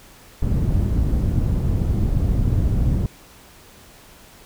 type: low-pass noise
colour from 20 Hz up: white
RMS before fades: -19 dBFS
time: 0.42-3.06 s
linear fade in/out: 2 ms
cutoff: 110 Hz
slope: 12 dB/octave
effects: pink hiss -47 dBFS RMS until 4.45 s